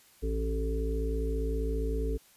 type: harmonic tone with a mistuned harmonic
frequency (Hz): 55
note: A1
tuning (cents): 0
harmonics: 1 / 3 / 5 / 7 / 8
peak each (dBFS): -29 / -42 / -39 / -42 / -35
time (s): 0.22-2.18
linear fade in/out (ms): 20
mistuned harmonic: 1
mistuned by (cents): +40
effects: white hiss -60 dBFS RMS until 2.36 s + resampled to 32000 Hz